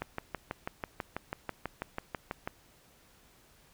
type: click train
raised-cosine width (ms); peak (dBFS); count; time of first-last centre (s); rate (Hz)
0.5; -19; 16; 0.02-2.475; 6.11
effects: pink hiss -62 dBFS RMS until 3.73 s